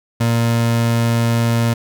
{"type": "tone", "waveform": "30% pulse", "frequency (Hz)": 116.54, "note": "A#2", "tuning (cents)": 0, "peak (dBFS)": -11, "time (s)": [0.2, 1.74], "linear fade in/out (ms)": 10, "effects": []}